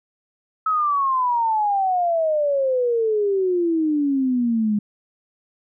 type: exponential sweep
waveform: sine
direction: down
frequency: 1296 to 205.1 Hz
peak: -17 dBFS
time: 0.66-4.79 s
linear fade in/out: 5 ms
effects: none